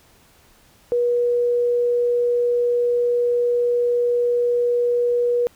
sine tone, 482.5 Hz, B4, 40 cents flat, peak -16 dBFS, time 0.92-5.47 s, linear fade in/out 0 ms, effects pink hiss -54 dBFS RMS until 5.55 s

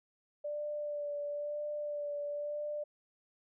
sine tone with vibrato, 587.3 Hz, D5, in tune, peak -35 dBFS, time 0.44-2.84 s, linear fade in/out 10 ms, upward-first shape sine, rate 1 Hz, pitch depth 20 cents each way, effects none

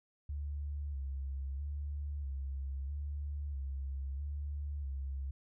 sine tone with vibrato, 70.1 Hz, C#2, 20 cents sharp, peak -36 dBFS, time 0.29-5.31 s, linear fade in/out 5 ms, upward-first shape square, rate 0.77 Hz, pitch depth 54 cents each way, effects none

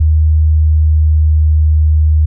sine tone with pitch glide, 77.78 to 77.15 Hz, D#2 to D#2, 0 to -14 cents, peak -6 dBFS, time 0-2.26 s, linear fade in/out 10 ms, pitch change -14 cents, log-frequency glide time 0.29-1.5 s, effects none

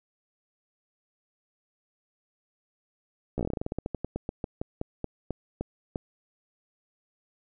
slowing click train, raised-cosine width 2 ms, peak -17 dBFS, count 25, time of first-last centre 3.38-5.958 s, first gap 14 ms, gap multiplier 1.15, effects none

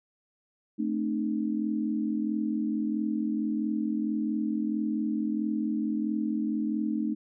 sine chord, A diminished, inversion none, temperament equal with one note detuned, 220 / 261.6 / 304.5 Hz, A3 / C4 / Eb4, 0 / 0 / -37 cents, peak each -29 / -35 / -30 dBFS, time 0.78-7.15 s, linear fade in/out 20 ms, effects none

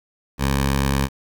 10% pulse tone with notch filter, 68.3 Hz, C#2, 25 cents flat, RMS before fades -20 dBFS, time 0.38-1.09 s, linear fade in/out 50 ms, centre 350 Hz, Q 1.5, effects 8-bit

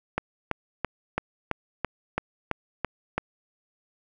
click train, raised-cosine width 0.5 ms, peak -10 dBFS, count 10, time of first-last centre 0.18-3.18 s, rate 3 Hz, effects none

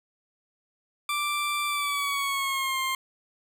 20% pulse tone with pitch glide, 1174.7 to 1058.7 Hz, D6 to C6, 0 to +20 cents, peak -21 dBFS, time 1.09-2.95 s, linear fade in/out 2 ms, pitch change -180 cents, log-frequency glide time 1.67-2.79 s, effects none

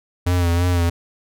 square tone with vibrato, 87.31 Hz, F2, in tune, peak -16 dBFS, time 0.26-0.9 s, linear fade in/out 10 ms, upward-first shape sine, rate 3 Hz, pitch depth 47 cents each way, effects none

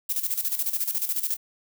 violet noise with tremolo, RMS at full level -25 dBFS, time 0.09-1.37 s, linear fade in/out 10 ms, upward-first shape square, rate 14 Hz, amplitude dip 70%, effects none

